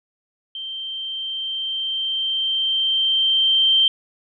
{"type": "tone with level ramp", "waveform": "sine", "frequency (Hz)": 3136, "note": "G7", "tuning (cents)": 0, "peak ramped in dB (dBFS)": [-28, -12], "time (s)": [0.55, 3.88], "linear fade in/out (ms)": 2, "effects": []}